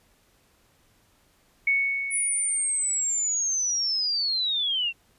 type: tone with exponential decay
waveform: sine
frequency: 2217 Hz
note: C#7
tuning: in tune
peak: -18 dBFS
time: 1.67-3.33 s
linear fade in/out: 5 ms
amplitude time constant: 360 ms
type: linear sweep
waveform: sine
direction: down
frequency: 9956 to 2678 Hz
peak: -23 dBFS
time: 2.1-4.93 s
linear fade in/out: 50 ms
effects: pink hiss -63 dBFS RMS until 5.18 s + resampled to 32000 Hz